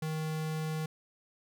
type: tone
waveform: square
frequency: 156.9 Hz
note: D#3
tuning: 15 cents sharp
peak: -33 dBFS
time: 0.02-0.86 s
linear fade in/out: 5 ms
effects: none